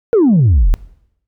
sine exponential sweep, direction down, 487.8 to 32.7 Hz, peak -5 dBFS, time 0.13-0.74 s, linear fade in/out 0 ms, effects noise-tail reverb RT60 0.8 s tail -22 dB re dry + tanh soft clip ceiling -5 dBFS

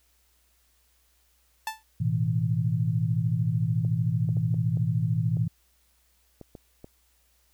sawtooth tone with exponential decay, 880 Hz, A5, in tune, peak -22 dBFS, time 1.67-1.83 s, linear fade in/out 2 ms, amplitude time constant 33 ms
sine chord, A suspended second, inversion none, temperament equal with one note detuned, 110 / 123.47 / 162.08 Hz, A2 / B2 / E3, 0 / 0 / -29 cents, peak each -27 dBFS, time 2-5.48 s, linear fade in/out 10 ms
clicks, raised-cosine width 2 ms, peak -29 dBFS, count 9, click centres 3.849 / 4.29 / 4.369 / 4.543 / 4.772 / 5.37 / 6.413 / 6.552 / 6.844 s
effects added 60 Hz sine -67 dBFS peak until 7.53 s + white hiss -67 dBFS RMS until 7.53 s

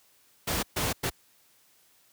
pink noise bursts at uneven times, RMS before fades -28 dBFS, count 3, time 0.47-0.63 / 0.76-0.93 / 1.03-1.1 s, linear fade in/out 10 ms, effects white hiss -63 dBFS RMS until 2.12 s + high-pass 60 Hz 12 dB/octave

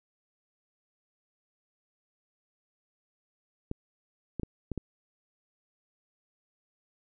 clicks, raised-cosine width 3 ms, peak -20 dBFS, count 5, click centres 3.714 / 4.397 / 4.433 / 4.717 / 4.777 s, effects none

